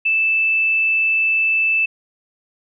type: tone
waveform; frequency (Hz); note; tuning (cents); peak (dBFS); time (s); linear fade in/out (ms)
sine; 2637; E7; 0; -14; 0.05-1.86; 10
effects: none

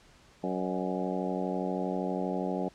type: harmonic tone with a mistuned harmonic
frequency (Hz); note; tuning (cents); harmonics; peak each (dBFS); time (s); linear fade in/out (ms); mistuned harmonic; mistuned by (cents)
92.5; F#2; 0; 2 / 3 / 4 / 5 / 6 / 7 / 8 / 9; -34 / -36 / -37 / -38 / -39 / -39 / -40 / -41; 0.43-2.69; 10; 7; -44
effects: pink hiss -59 dBFS RMS until 2.74 s + low-pass 7000 Hz 12 dB/octave

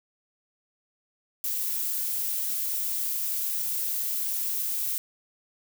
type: noise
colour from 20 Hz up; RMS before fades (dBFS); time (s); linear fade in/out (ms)
violet; -29; 1.44-4.98; 0
effects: none

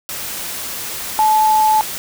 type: tone in noise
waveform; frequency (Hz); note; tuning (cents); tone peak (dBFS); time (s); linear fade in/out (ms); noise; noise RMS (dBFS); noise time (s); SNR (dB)
sine; 865; A5; -30; -10; 1.19-1.81; 0; white; -26; 0.09-1.98; +13
effects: none

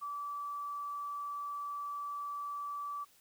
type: tone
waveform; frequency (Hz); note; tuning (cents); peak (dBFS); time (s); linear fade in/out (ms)
sine; 1156; D6; -28; -37; 0.01-3.05; 20
effects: white hiss -65 dBFS RMS until 3.2 s

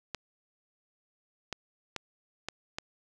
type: clicks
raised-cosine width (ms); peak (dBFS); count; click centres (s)
0.2; -17; 5; 0.147 / 1.527 / 1.963 / 2.486 / 2.785
effects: none

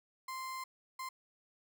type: tone bursts at uneven times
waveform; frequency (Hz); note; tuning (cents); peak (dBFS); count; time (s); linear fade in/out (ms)
35% pulse; 1044; C6; -4; -38; 2; 0.28-0.64 / 0.99-1.09; 5
effects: none

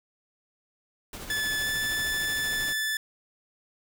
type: noise with tremolo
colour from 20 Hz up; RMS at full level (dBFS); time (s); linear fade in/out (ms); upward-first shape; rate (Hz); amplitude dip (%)
pink; -38; 1.13-2.73; 2; triangle; 13; 45
type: tone with pitch glide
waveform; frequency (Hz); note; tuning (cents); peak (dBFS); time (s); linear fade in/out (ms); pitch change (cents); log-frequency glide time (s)
sawtooth; 1733 to 1747.1; A6 to A6; -27 to -13; -23; 1.3-2.97; 2; +14; 1.61-1.68
effects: none

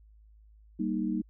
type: chord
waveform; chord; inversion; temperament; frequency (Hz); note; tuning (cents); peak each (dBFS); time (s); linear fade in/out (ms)
sine; Eb major; first; just; 194.45 / 233.3 / 311.1; G3 / Bb3 / Eb4; -14 / +2 / 0; -32; 0.79-1.22; 10
effects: added 53 Hz sine -54 dBFS peak until 1.29 s

